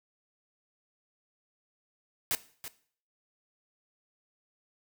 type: noise with echo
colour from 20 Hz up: white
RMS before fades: -29 dBFS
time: 2.31-2.35 s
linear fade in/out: 0 ms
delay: 330 ms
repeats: 1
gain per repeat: -12 dB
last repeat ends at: 2.68 s
effects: noise-tail reverb RT60 0.5 s tail -17 dB re dry